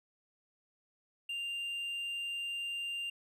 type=tone; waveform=triangle; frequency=2791 Hz; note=F7; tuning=2 cents flat; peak=-34 dBFS; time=1.29-3.1 s; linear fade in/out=5 ms; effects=resampled to 32000 Hz